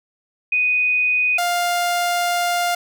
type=tone pair in turn; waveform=sine / sawtooth; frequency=2489 / 701.7 Hz; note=D#7 / F5; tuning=0 / +8 cents; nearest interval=octave + minor seventh; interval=2192 cents; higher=first; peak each=-15 / -14 dBFS; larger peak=second; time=0.52-1.38 / 1.38-2.75 s; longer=second; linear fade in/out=5 ms; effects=none